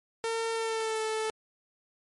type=tone with pitch glide; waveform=sawtooth; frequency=454.3 to 438.1 Hz; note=A#4 to A4; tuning=-45 to -7 cents; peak=-25 dBFS; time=0.24-1.3 s; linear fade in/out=0 ms; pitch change=-62 cents; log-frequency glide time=0.52-1.02 s; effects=MP3 48 kbps